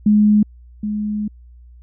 sine tone pair in turn, 210 / 210 Hz, G#3 / G#3, +19 / +19 cents, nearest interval unison, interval 0 cents, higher neither, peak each -9 / -19 dBFS, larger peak first, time 0.06-0.43 / 0.83-1.28 s, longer second, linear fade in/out 5 ms, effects added 60 Hz sine -40 dBFS peak until 1.82 s

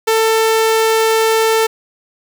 sawtooth tone, 445.2 Hz, A4, 20 cents sharp, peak -7 dBFS, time 0.07-1.67 s, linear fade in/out 10 ms, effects 7-bit

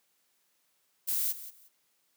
violet noise with echo, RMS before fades -30 dBFS, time 1.07-1.33 s, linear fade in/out 20 ms, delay 180 ms, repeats 2, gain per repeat -14 dB, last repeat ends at 1.69 s, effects white hiss -73 dBFS RMS until 2.16 s + high-pass 150 Hz 12 dB/octave

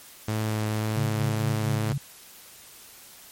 sawtooth tone with vibrato, 108.3 Hz, A2, 27 cents flat, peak -21 dBFS, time 0.28-1.93 s, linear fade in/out 5 ms, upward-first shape triangle, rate 1.9 Hz, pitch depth 13 cents each way
sine tone with tremolo, 138.59 Hz, C#3, in tune, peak -24 dBFS, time 0.96-1.98 s, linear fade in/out 5 ms, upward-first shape sine, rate 4.3 Hz, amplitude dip 70%
effects white hiss -48 dBFS RMS until 3.31 s + MP3 64 kbps

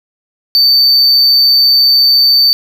triangle tone, 4567 Hz, D8, 49 cents flat, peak -4 dBFS, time 0.55-2.53 s, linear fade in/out 0 ms, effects none

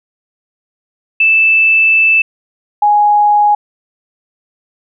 sine tone pair in turn, 2638 / 830.9 Hz, E7 / G#5, +1 / +1 cents, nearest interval octave + minor sixth, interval 2000 cents, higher first, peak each -6 dBFS, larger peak neither, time 1.2-2.22 / 2.82-3.55 s, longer first, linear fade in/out 5 ms, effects none

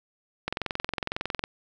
click train, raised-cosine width 0.3 ms, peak -12 dBFS, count 22, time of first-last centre 0.48-1.439 s, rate 21.9 Hz, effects none

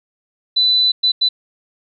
sine tone bursts at uneven times, 3994 Hz, B7, 19 cents sharp, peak -11 dBFS, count 3, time 0.56-0.92 / 1.03-1.12 / 1.21-1.29 s, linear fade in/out 10 ms, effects none

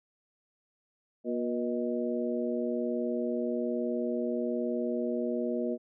harmonic tone with a mistuned harmonic, 120 Hz, B2, 49 cents flat, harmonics 2 / 3 / 4 / 5, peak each -32 / -34 / -35 / -36 dBFS, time 1.24-5.78 s, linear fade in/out 50 ms, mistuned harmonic 5, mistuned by +60 cents, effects none

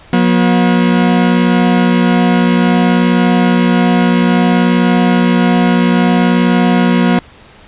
40% pulse tone pair together, 180 / 240.6 Hz, F#3 / B3, -47 / -45 cents, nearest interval perfect fourth, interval 502 cents, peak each -10 dBFS, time 0.13-7.19 s, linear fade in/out 2 ms, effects pink hiss -40 dBFS RMS until 7.67 s + resampled to 8000 Hz

